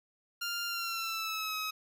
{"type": "tone with pitch glide", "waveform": "15% pulse", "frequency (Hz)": [1396.9, 1273.6], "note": ["F6", "D#6"], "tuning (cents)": [0, 40], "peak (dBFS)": -27, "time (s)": [0.41, 1.71], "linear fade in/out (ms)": 10, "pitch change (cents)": -160, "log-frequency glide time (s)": [0.66, 1.56], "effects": []}